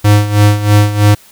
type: tone with tremolo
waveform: square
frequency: 103.9 Hz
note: G#2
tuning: 1 cent sharp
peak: -4 dBFS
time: 0.04-1.15 s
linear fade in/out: 10 ms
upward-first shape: sine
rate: 3.1 Hz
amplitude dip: 75%
effects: white hiss -42 dBFS RMS until 1.31 s